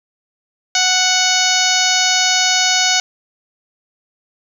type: harmonic tone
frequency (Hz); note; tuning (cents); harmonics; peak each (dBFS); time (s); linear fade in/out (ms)
740; F#5; 0; 1 / 2 / 3 / 4 / 5 / 6 / 7 / 8 / 9; -21 / -21 / -21 / -21 / -21 / -21 / -21 / -21 / -21; 0.75-3; 2
effects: 7-bit